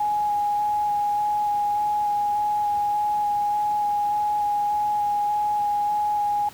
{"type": "tone with vibrato", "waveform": "sine", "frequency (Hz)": 830.6, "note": "G#5", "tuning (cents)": 0, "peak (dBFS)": -20, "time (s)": [0, 6.49], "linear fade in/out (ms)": 5, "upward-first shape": "square", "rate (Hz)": 1.7, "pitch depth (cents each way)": 9, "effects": ["pink hiss -45 dBFS RMS until 6.53 s", "high-pass 60 Hz 12 dB/octave"]}